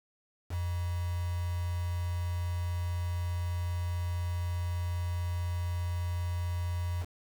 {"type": "tone with quantisation", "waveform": "sine", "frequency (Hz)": 87.6, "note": "F2", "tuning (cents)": 6, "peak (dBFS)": -30, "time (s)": [0.49, 7.06], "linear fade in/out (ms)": 50, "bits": 7, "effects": []}